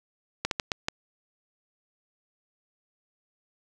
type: slowing click train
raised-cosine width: 0.2 ms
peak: -9 dBFS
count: 5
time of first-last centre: 0.45-0.884 s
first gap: 62 ms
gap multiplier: 1.39
effects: none